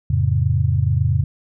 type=chord; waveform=sine; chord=F augmented; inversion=none; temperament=just; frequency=87.31 / 109.13 / 136.42 Hz; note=F2 / A2 / C#3; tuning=0 / -14 / -27 cents; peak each=-19 dBFS; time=0.1-1.24 s; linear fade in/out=5 ms; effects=none